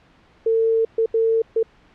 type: tone bursts at uneven times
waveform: sine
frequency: 450.7 Hz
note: A4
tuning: 42 cents sharp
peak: -15 dBFS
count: 4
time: 0.46-0.85 / 0.98-1.06 / 1.14-1.42 / 1.56-1.63 s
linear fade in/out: 5 ms
effects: pink hiss -54 dBFS RMS until 1.94 s + low-pass 3000 Hz 12 dB/octave